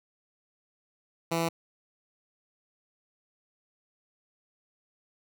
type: tone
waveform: 10% pulse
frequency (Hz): 166.3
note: E3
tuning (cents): +16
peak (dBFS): -18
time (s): 1.31-1.49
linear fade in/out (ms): 10
effects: none